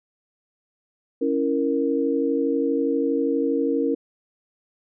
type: chord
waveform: sine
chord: A# diminished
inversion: first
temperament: equal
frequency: 277.2 / 329.6 / 466.2 Hz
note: C#4 / E4 / A#4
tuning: 0 / 0 / 0 cents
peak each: -23 / -26 / -23 dBFS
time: 1.21-3.95 s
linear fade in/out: 10 ms
effects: none